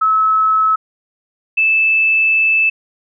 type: tone pair in turn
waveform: sine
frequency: 1295 / 2629 Hz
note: E6 / E7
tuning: -31 / -5 cents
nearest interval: octave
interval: 1226 cents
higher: second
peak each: -10 dBFS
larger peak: neither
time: 0.01-0.76 / 1.57-2.7 s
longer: second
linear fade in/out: 10 ms
effects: none